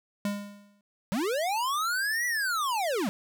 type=tone with exponential decay; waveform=square; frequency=203.5 Hz; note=G#3; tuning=35 cents flat; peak=-26 dBFS; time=0.25-0.81 s; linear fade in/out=2 ms; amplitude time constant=120 ms
type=linear two-way sweep; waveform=square; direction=up then down; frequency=172.9 to 1975.5 to 172.9 Hz; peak=-27 dBFS; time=1.12-3.09 s; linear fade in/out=0 ms; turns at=2.26 s
effects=none